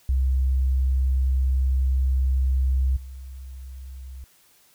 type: tone with level steps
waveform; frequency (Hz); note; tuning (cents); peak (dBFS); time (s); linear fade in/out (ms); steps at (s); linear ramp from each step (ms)
sine; 65.41; C2; 0; -18 / -35; 0.09-4.24; 0; 2.96; 10
effects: white hiss -58 dBFS RMS until 4.74 s